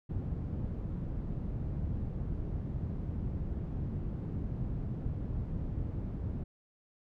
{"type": "low-pass noise", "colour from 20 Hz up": "white", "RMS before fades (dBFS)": -36, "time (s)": [0.09, 6.44], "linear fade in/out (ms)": 10, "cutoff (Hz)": 130, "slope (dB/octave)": 12, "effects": []}